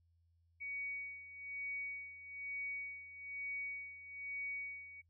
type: tone with tremolo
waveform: sine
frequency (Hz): 2250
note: C#7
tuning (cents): +25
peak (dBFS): -39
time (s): 0.6-5.02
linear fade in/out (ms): 20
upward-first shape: sine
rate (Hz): 1.1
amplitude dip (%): 75
effects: noise-tail reverb RT60 0.1 s tail -26 dB re dry + added 84 Hz sine -70 dBFS peak until 5.09 s